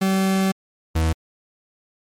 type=tone pair in turn; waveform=40% pulse; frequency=191.6 / 80.72 Hz; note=G3 / E2; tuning=-39 / -36 cents; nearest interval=octave + minor third; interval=1497 cents; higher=first; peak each=-16 dBFS; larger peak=neither; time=0.01-0.52 / 0.95-1.13 s; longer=first; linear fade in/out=10 ms; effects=MP3 64 kbps